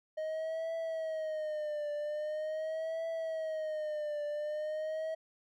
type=tone with vibrato; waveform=triangle; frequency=622.3 Hz; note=D#5; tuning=in tune; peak=-32 dBFS; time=0.17-5.15 s; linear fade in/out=10 ms; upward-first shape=triangle; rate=0.43 Hz; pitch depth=98 cents each way; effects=none